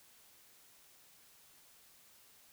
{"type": "silence", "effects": ["white hiss -63 dBFS RMS until 2.52 s"]}